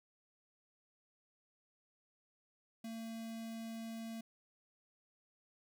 square tone with notch filter, 226.1 Hz, A3, 47 cents sharp, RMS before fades -45 dBFS, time 2.84-4.21 s, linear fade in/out 5 ms, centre 1300 Hz, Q 1.4, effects none

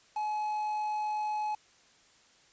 triangle tone with quantisation, 849 Hz, G#5, 38 cents sharp, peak -28 dBFS, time 0.16-1.55 s, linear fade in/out 5 ms, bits 8, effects white hiss -62 dBFS RMS until 2.52 s + resampled to 16000 Hz

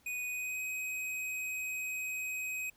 square tone with pitch glide, 2484 to 2522 Hz, D#7 to D#7, -3 to +23 cents, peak -36 dBFS, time 0.06-2.7 s, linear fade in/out 5 ms, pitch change +26 cents, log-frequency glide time 0.27-0.62 s, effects pink hiss -67 dBFS RMS until 2.76 s

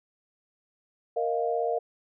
sine chord, Bb suspended fourth, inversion none, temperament equal, 466.2 / 622.3 / 698.5 Hz, Bb4 / Eb5 / F5, 0 / 0 / 0 cents, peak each -28 / -31 / -29 dBFS, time 1.16-1.79 s, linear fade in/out 10 ms, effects none

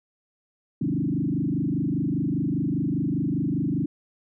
sine tone with frequency modulation, 220 Hz, A3, in tune, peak -22 dBFS, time 0.81-3.86 s, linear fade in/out 5 ms, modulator 25 Hz, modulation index 3.6, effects none

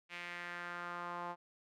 sawtooth tone with band-pass filter sweep, 174.61 Hz, F3, in tune, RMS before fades -44 dBFS, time 0.09-1.36 s, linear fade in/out 50 ms, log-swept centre 2400 to 920 Hz, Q 2.7, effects none

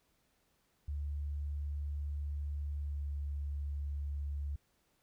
sine tone with pitch glide, 72.6 to 71.72 Hz, D2 to D2, -19 to -40 cents, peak -35 dBFS, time 0.88-4.56 s, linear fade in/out 5 ms, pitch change -21 cents, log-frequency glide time 2.8-3.07 s, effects pink hiss -75 dBFS RMS until 5.02 s

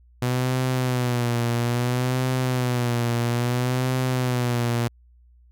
sawtooth tone with vibrato, 123.47 Hz, B2, in tune, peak -17 dBFS, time 0.22-4.88 s, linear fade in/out 5 ms, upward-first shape sine, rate 0.6 Hz, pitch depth 71 cents each way, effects added 60 Hz sine -51 dBFS peak until 5.51 s

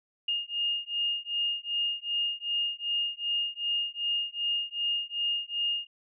sine beating tone pair, 2835 / 2837.6 Hz, F7 / F7, +25 / +27 cents, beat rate 2.6 Hz, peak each -31 dBFS, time 0.28-5.87 s, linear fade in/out 5 ms, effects none

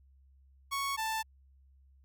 sawtooth tone pair in turn, 1108.7 / 883.8 Hz, C#6 / A5, 0 / +7 cents, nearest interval major third, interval 393 cents, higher first, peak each -28 dBFS, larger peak neither, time 0.71-0.97 / 0.97-1.23 s, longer neither, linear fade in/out 20 ms, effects added 67 Hz sine -59 dBFS peak until 2.04 s

